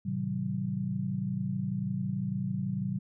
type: chord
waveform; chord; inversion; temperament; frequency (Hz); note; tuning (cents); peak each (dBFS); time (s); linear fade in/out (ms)
sine; A diminished seventh; none; just; 110 / 132 / 158.4 / 190.08; A2 / C3 / Eb3 / Gb3; 0 / +16 / +31 / +47; -38 / -35 / -38 / -32; 0.05-2.99; 10
effects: none